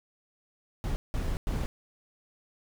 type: noise bursts at uneven times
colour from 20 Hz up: brown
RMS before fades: -30 dBFS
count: 3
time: 0.84-0.96 / 1.14-1.37 / 1.47-1.66 s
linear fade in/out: 0 ms
effects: none